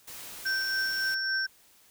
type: noise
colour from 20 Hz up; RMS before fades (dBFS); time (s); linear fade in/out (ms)
white; -43; 0.07-1.15; 10
type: tone with tremolo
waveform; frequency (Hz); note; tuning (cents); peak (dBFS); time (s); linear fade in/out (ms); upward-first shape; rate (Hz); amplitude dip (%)
sine; 1557; G6; -12; -26; 0.45-1.47; 10; triangle; 3.6; 45
type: tone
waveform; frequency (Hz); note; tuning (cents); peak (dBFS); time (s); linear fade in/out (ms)
sine; 5460; F8; -40; -32; 0.46-1.46; 5
effects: white hiss -60 dBFS RMS until 1.9 s